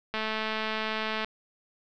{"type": "click train", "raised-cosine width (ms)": 0.3, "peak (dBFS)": -15, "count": 242, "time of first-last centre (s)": [0.14, 1.246], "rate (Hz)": 218, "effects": ["low-pass 5000 Hz 12 dB/octave"]}